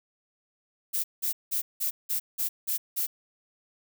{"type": "noise bursts", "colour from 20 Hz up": "violet", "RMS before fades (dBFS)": -28, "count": 8, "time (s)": [0.93, 3.07], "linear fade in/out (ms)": 20, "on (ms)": 110, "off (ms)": 180, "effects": []}